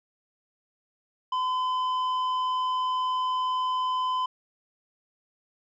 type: tone with hard clipping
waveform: sine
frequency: 1017 Hz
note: C6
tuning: 50 cents flat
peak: -26 dBFS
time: 1.32-4.26 s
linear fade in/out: 5 ms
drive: 6 dB
effects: resampled to 16000 Hz